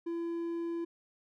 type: tone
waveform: triangle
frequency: 337.4 Hz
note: E4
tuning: 40 cents sharp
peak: -31 dBFS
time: 0.06-0.85 s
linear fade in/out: 10 ms
effects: none